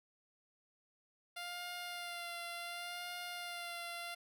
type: tone with vibrato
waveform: 10% pulse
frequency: 698.5 Hz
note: F5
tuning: in tune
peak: -34 dBFS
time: 1.36-4.15 s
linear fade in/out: 10 ms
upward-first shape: sine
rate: 0.69 Hz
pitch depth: 23 cents each way
effects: none